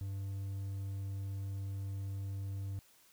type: tone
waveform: triangle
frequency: 98 Hz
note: G2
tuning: in tune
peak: -35 dBFS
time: 0.01-2.79 s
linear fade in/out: 0 ms
effects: white hiss -65 dBFS RMS until 3.12 s